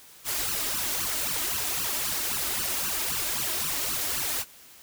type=noise with flanger; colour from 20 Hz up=white; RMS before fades=-29 dBFS; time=0.24-4.45 s; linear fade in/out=50 ms; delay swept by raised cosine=0.67 to 3.27 ms; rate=3.8 Hz; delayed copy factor=+1; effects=white hiss -51 dBFS RMS until 4.82 s